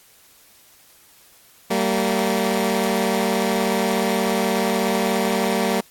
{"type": "tone pair together", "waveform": "15% pulse", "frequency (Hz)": [193.41, 230], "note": ["G3", "A#3"], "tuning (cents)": [-23, -23], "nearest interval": "minor third", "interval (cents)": 300, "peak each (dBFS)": -15, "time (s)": [1.7, 5.81], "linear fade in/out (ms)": 10, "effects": ["white hiss -52 dBFS RMS until 5.9 s", "AAC 64 kbps"]}